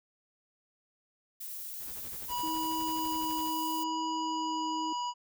violet noise, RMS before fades -41 dBFS, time 1.4-3.84 s, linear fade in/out 10 ms
pink noise with tremolo, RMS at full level -49 dBFS, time 1.79-3.52 s, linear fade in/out 50 ms, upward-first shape sine, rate 12 Hz, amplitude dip 75%
harmonic tone, 974 Hz, B5, 24 cents flat, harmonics 1 / 3 / 5 / 7, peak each -32 / -42 / -46 / -49 dBFS, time 2.28-5.14 s, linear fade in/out 50 ms
sine tone with vibrato, 317.5 Hz, D#4, 35 cents sharp, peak -36 dBFS, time 2.43-4.93 s, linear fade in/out 5 ms, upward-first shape triangle, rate 0.78 Hz, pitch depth 12 cents each way
effects none

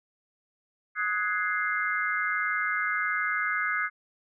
sine chord, Ab dominant seventh, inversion second, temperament equal with one note detuned, 1258.2 / 1480 / 1661.2 / 2093 Hz, Eb6 / Gb6 / Ab6 / C7, +19 / 0 / 0 / 0 cents, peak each -31 dBFS, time 0.95-3.9 s, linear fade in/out 50 ms, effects none

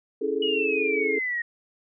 sine chord, A major seventh, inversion first, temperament equal, 277.2 / 329.6 / 415.3 / 440 Hz, C#4 / E4 / G#4 / A4, 0 / 0 / 0 / 0 cents, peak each -33 / -33 / -27 / -27 dBFS, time 0.21-1.19 s, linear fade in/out 10 ms
sine exponential sweep, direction down, 2933 to 1863 Hz, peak -25 dBFS, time 0.42-1.42 s, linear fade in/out 5 ms
effects none

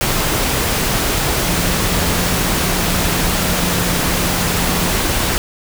sine tone in noise, 177.1 Hz, F3, 24 cents sharp, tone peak -23 dBFS, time 1.45-4.89 s, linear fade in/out 0 ms, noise pink, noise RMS -17 dBFS, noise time 0.01-5.38 s, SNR -9 dB, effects none

